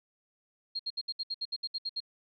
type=tone bursts; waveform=sine; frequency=4232 Hz; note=C8; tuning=19 cents sharp; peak=-31 dBFS; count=12; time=0.75-2.004 s; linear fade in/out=10 ms; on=44 ms; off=66 ms; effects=none